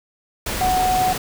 sine tone in noise, 740 Hz, F#5, in tune, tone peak -16 dBFS, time 0.61-1.13 s, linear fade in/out 5 ms, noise pink, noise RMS -25 dBFS, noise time 0.46-1.18 s, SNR +6 dB, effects none

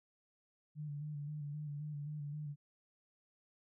sine tone with vibrato, 147.9 Hz, D3, 13 cents sharp, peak -40 dBFS, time 0.75-2.56 s, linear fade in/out 50 ms, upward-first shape square, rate 3.8 Hz, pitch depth 35 cents each way, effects none

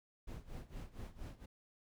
brown noise with tremolo, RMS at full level -45 dBFS, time 0.27-1.46 s, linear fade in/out 10 ms, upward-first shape sine, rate 4.3 Hz, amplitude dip 85%, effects none

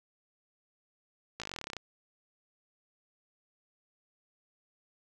slowing click train, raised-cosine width 0.2 ms, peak -21 dBFS, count 16, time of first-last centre 1.4-1.767 s, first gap 17 ms, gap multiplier 1.05, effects none

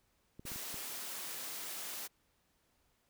clicks, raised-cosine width 3 ms, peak -36 dBFS, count 5, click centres 0.395 / 0.453 / 0.518 / 0.56 / 0.743 s
white high-pass noise, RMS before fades -43 dBFS, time 0.45-2.08 s, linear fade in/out 20 ms, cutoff 210 Hz, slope 12 dB/octave
effects pink hiss -75 dBFS RMS until 3.09 s

